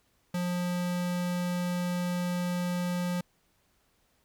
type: tone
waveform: square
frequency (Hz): 177.5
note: F3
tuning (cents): +28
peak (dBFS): -29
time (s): 0.34-3.21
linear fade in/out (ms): 5
effects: pink hiss -70 dBFS RMS until 4.24 s